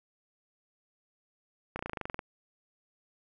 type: slowing click train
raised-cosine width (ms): 0.5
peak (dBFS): -20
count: 12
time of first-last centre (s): 1.76-2.192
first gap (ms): 32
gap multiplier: 1.04
effects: none